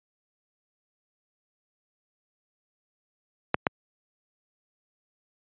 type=clicks; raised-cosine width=0.5 ms; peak=-5 dBFS; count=2; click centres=3.544 / 3.668 s; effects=high-pass 100 Hz 12 dB/octave + resampled to 8000 Hz